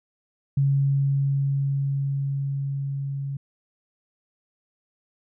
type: tone with level ramp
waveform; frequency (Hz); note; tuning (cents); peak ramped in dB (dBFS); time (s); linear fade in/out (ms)
sine; 138.59; C#3; 0; -17 to -27; 0.57-3.37; 5
effects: none